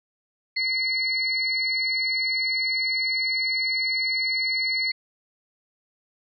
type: tone pair together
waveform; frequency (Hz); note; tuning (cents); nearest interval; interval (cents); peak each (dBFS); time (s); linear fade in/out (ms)
sine; 2060 / 4370; C7 / C#8; -28 / -26; octave + minor second; 1302; -25; 0.56-4.92; 10
effects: none